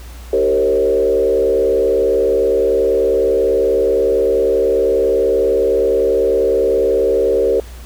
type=tone with frequency modulation; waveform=sine; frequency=460 Hz; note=A#4; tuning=23 cents flat; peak=-11 dBFS; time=0.33-7.6 s; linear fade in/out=2 ms; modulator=70.3 Hz; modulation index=1.3; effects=added 60 Hz sine -31 dBFS peak until 7.85 s + pink hiss -41 dBFS RMS until 7.85 s